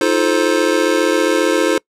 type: chord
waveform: square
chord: F dominant seventh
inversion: third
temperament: just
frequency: 314.3 / 349.2 / 436.5 / 523.8 Hz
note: Eb4 / F4 / A4 / C5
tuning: +18 / 0 / -14 / +2 cents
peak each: -19 dBFS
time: 0.01-1.78 s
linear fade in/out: 2 ms
effects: noise-tail reverb RT60 0.1 s tail -25 dB re dry + low-pass 10000 Hz 12 dB/octave